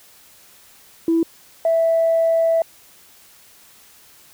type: tone pair in turn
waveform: sine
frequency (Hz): 330 / 658.4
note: E4 / E5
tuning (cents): +2 / -2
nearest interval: octave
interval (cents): 1196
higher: second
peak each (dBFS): -13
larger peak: neither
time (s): 1.08-1.23 / 1.65-2.62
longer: second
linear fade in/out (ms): 2
effects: tanh soft clip ceiling -9 dBFS + white hiss -49 dBFS RMS until 4.33 s